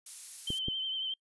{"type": "noise", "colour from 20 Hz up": "violet", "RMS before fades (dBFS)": -40, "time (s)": [0.06, 0.59], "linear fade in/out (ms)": 5}
{"type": "tone with vibrato", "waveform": "sine", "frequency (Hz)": 3100, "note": "G7", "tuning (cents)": -20, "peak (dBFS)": -32, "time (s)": [0.47, 1.14], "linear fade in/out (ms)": 5, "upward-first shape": "triangle", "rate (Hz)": 11, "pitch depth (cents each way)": 43}
{"type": "clicks", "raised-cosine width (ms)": 3, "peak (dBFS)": -23, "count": 2, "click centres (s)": [0.504, 0.684]}
{"effects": ["noise-tail reverb RT60 0.1 s tail -26 dB re dry", "resampled to 24000 Hz"]}